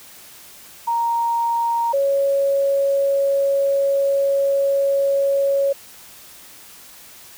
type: tone pair in turn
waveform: sine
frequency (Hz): 932.3 / 554.3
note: A#5 / C#5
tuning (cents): 0 / 0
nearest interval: major sixth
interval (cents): 900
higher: first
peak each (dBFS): -17 / -15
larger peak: second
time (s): 0.87-1.93 / 1.93-5.73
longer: second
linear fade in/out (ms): 10
effects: white hiss -43 dBFS RMS until 7.37 s